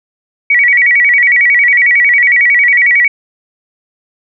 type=tone with vibrato; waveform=sine; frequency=2093 Hz; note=C7; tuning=in tune; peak=-5 dBFS; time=0.5-3.08 s; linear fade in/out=5 ms; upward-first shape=square; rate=11 Hz; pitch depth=130 cents each way; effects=none